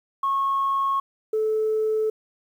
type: tone pair in turn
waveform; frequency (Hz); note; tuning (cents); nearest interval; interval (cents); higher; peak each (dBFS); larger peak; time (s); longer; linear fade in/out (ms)
sine; 1094 / 435.1; C#6 / A4; -23 / -19; octave + major third; 1596; first; -19; neither; 0.23-1 / 1.33-2.1; neither; 5
effects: tanh soft clip ceiling -16 dBFS + 9-bit